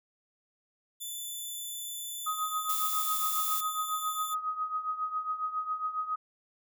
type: tone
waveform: 10% pulse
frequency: 3507 Hz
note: A7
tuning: 6 cents flat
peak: -29 dBFS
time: 1-4.35 s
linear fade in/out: 20 ms
type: tone with tremolo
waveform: sine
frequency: 1256 Hz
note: D#6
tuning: 16 cents sharp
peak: -27 dBFS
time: 2.26-6.16 s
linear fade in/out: 10 ms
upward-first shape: triangle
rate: 7.3 Hz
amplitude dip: 80%
type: noise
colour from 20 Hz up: violet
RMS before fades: -33 dBFS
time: 2.69-3.61 s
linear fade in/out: 5 ms
effects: none